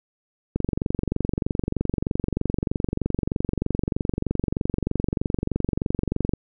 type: click train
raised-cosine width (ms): 3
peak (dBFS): -10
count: 135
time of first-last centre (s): 0.56-6.336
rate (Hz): 23.2
effects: none